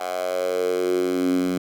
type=tone with high-pass filter sweep; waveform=10% pulse; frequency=91 Hz; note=F#2; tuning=28 cents flat; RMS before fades=-23 dBFS; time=0-1.58 s; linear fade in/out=5 ms; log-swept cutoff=750 to 220 Hz; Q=5.6; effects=none